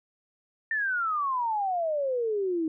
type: exponential sweep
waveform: sine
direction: down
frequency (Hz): 1817 to 311.1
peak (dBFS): -25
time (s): 0.71-2.68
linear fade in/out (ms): 2
effects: none